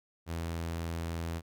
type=tone; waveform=sawtooth; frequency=83.3 Hz; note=E2; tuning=19 cents sharp; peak=-30 dBFS; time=0.26-1.42 s; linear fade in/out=50 ms; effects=none